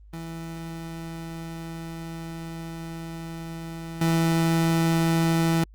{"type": "tone with level steps", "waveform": "30% pulse", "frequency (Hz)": 164.81, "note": "E3", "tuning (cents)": 0, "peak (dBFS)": [-31, -17], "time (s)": [0.13, 5.64], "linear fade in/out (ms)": 5, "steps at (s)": 4.01, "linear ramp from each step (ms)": 5, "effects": ["added 51 Hz sine -46 dBFS peak until 5.74 s", "Opus 24 kbps"]}